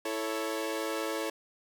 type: chord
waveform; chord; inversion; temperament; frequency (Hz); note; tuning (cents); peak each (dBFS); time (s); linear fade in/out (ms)
sawtooth; A major; second; equal; 329.6 / 440 / 554.4; E4 / A4 / C#5; 0 / 0 / 0; -32; 0.05-1.3; 5
effects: none